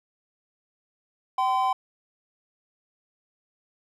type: tone pair together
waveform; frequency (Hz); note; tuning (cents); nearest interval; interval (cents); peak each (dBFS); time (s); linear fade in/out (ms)
triangle; 768 / 1025.2; G5 / C6; -36 / -36; perfect fourth; 500; -22; 1.38-1.73; 5
effects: none